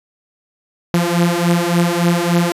sawtooth beating tone pair, 170.8 / 174.3 Hz, F3 / F3, -38 / -3 cents, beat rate 3.5 Hz, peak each -12 dBFS, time 0.94-2.52 s, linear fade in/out 0 ms, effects resampled to 32000 Hz

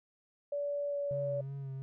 sine tone with pitch glide, 575 to 570.4 Hz, D5 to C#5, -37 to +49 cents, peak -32 dBFS, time 0.52-1.41 s, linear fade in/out 5 ms, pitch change -14 cents, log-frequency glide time 0.89-0.96 s
triangle tone with vibrato, 136.4 Hz, C#3, 28 cents flat, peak -36 dBFS, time 1.11-1.82 s, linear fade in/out 0 ms, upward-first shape sine, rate 2.8 Hz, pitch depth 33 cents each way
effects none

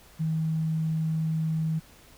triangle tone with tanh clipping, 159.3 Hz, D#3, 41 cents sharp, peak -24 dBFS, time 0.19-1.8 s, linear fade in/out 20 ms, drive 3 dB, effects pink hiss -54 dBFS RMS until 2.17 s

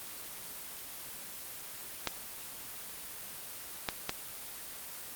clicks, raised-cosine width 0.2 ms, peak -12 dBFS, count 3, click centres 2.073 / 3.888 / 4.094 s, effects white hiss -44 dBFS RMS until 5.15 s + Opus 24 kbps

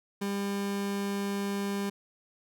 30% pulse tone, 200 Hz, G3, 35 cents sharp, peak -27 dBFS, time 0.21-1.9 s, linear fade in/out 10 ms, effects none

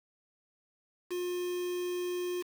triangle tone with quantisation, 356.9 Hz, F4, 38 cents sharp, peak -30 dBFS, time 1.1-2.43 s, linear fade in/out 20 ms, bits 7, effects none

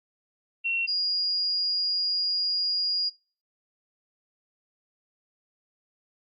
sine tone pair in turn, 2726 / 4857 Hz, F7 / D#8, -43 / -43 cents, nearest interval minor seventh, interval 1000 cents, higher second, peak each -24 dBFS, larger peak neither, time 0.64-0.87 / 0.87-3.1 s, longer second, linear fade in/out 20 ms, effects noise-tail reverb RT60 0.4 s tail -25 dB re dry + Opus 48 kbps

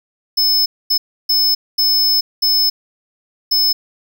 square tone bursts at uneven times, 5220 Hz, E8, 18 cents flat, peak -12 dBFS, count 6, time 0.37-0.66 / 0.9-0.98 / 1.29-1.55 / 1.78-2.21 / 2.42-2.7 / 3.51-3.73 s, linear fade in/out 10 ms, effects none

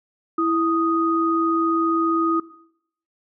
sine tone pair together, 329.6 / 1244.5 Hz, E4 / D#6, 0 / 0 cents, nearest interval octave + major seventh, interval 2300 cents, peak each -20 / -21 dBFS, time 0.38-2.4 s, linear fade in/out 5 ms, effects noise-tail reverb RT60 0.7 s tail -18 dB re dry

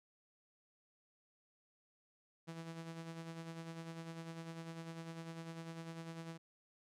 sawtooth tone with tremolo, 164.81 Hz, E3, in tune, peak -40 dBFS, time 2.47-6.38 s, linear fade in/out 20 ms, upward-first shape sine, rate 10 Hz, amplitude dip 50%, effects low-pass 9000 Hz 12 dB/octave

